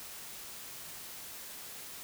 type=silence; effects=white hiss -46 dBFS RMS until 2.03 s